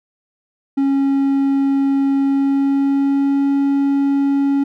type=tone with pitch glide; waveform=triangle; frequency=274.7 to 278.4 Hz; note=C#4 to C#4; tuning=-16 to +8 cents; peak=-11 dBFS; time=0.77-4.64 s; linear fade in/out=10 ms; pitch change=+24 cents; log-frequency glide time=2.2-3.5 s; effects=none